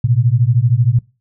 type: beating tone pair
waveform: sine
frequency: 113.8 / 126.8 Hz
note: A#2 / B2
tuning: -41 / +46 cents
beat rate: 13 Hz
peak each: -13 dBFS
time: 0.04-0.99 s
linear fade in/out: 5 ms
effects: noise-tail reverb RT60 0.3 s tail -23 dB re dry